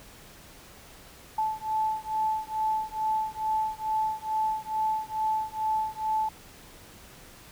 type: beating tone pair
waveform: sine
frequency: 870 / 872.3 Hz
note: A5 / A5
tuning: -20 / -15 cents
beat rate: 2.3 Hz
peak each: -29 dBFS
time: 1.38-6.29 s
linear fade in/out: 5 ms
effects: pink hiss -50 dBFS RMS until 7.51 s